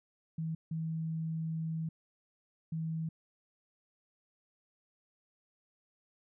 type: tone bursts at uneven times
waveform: sine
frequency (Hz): 161.2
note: E3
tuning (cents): -38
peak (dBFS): -33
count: 3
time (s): 0.38-0.55 / 0.71-1.89 / 2.72-3.09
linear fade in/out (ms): 5
effects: none